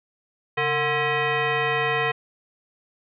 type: tone with frequency modulation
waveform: sine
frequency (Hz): 732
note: F#5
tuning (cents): -19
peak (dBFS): -20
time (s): 0.57-2.12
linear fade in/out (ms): 10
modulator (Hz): 594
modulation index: 3.3
effects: none